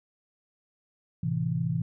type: chord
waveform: sine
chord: A minor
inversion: none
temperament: equal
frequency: 110 / 130.81 / 164.81 Hz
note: A2 / C3 / E3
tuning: 0 / 0 / 0 cents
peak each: -33 / -30 / -28 dBFS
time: 1.23-1.82 s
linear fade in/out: 5 ms
effects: none